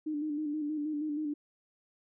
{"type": "tone with vibrato", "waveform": "sine", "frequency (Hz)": 300.8, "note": "D4", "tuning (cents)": 42, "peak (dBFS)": -31, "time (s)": [0.06, 1.34], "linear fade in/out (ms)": 10, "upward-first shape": "square", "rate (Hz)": 6.3, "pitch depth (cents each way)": 43, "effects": []}